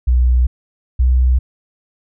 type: tone pair in turn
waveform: sine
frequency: 61.74 / 63.07 Hz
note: B1 / B1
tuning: 0 / +37 cents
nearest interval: unison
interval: 37 cents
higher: second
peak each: -9 dBFS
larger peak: neither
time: 0.07-0.47 / 0.99-1.39 s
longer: neither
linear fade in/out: 10 ms
effects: none